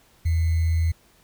sine tone with sample-and-hold, 82 Hz, E2, 9 cents flat, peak -18 dBFS, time 0.25-0.92 s, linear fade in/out 10 ms, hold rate 2100 Hz, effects pink hiss -58 dBFS RMS until 1.23 s

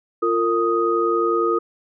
sine tone cluster, 346.5 / 457.3 / 1247 Hz, F4 / A#4 / D#6, -14 / -33 / +3 cents, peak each -21 dBFS, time 0.22-1.59 s, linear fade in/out 10 ms, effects none

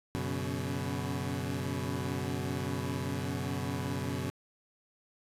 20% pulse chord, F# suspended fourth, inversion none, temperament equal with one note detuned, 92.5 / 123.47 / 141.26 Hz, F#2 / B2 / C#3, 0 / 0 / +33 cents, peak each -32 dBFS, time 0.15-4.3 s, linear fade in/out 0 ms, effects resampled to 32000 Hz + 10-bit

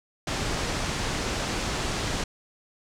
pink low-pass noise, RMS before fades -29 dBFS, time 0.27-2.24 s, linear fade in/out 5 ms, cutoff 7700 Hz, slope 24 dB/octave, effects none

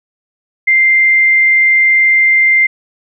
sine tone, 2093 Hz, C7, in tune, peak -6 dBFS, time 0.67-2.67 s, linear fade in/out 10 ms, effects none

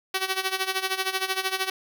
5% pulse tone with tremolo, 380 Hz, F#4, 46 cents sharp, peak -11 dBFS, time 0.14-1.7 s, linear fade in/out 5 ms, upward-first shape sine, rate 13 Hz, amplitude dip 80%, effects none

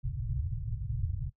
white low-pass noise, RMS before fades -34 dBFS, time 0.03-1.3 s, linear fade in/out 20 ms, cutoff 140 Hz, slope 96 dB/octave, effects noise-tail reverb RT60 0.1 s tail -17 dB re dry

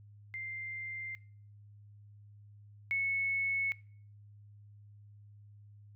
sine tone pair in turn, 2093 / 2202 Hz, C7 / C#7, 0 / -12 cents, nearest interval minor second, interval 88 cents, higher second, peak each -38 / -29 dBFS, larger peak second, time 0.34-1.15 / 2.91-3.72 s, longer neither, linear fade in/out 0 ms, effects noise-tail reverb RT60 0.5 s tail -23 dB re dry + added 103 Hz sine -53 dBFS peak until 5.95 s

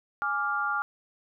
sine chord, D diminished, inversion second, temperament equal, 830.6 / 1174.7 / 1396.9 Hz, Ab5 / D6 / F6, 0 / 0 / 0 cents, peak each -33 / -31 / -28 dBFS, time 0.22-0.82 s, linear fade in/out 0 ms, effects none

